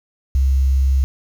sine tone, 66.9 Hz, C2, 39 cents sharp, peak -12 dBFS, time 0.35-1.04 s, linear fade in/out 0 ms, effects 7-bit

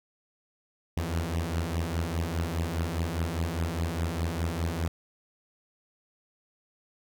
sawtooth beating tone pair, 80.8 / 85.7 Hz, E2 / F2, -34 / -32 cents, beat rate 4.9 Hz, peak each -27 dBFS, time 0.97-4.88 s, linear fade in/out 0 ms, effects none

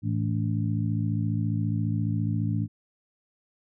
harmonic tone with a mistuned harmonic, 54.6 Hz, A1, 13 cents flat, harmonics 2 / 3 / 4 / 5, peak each -26 / -30 / -32 / -34 dBFS, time 0.02-2.68 s, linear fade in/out 50 ms, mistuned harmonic 5, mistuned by +88 cents, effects none

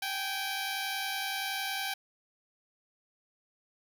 10% pulse tone pair together, 776.3 / 827 Hz, G5 / G#5, -17 / -8 cents, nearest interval minor second, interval 109 cents, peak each -25 / -31 dBFS, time 0.02-1.94 s, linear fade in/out 5 ms, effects none

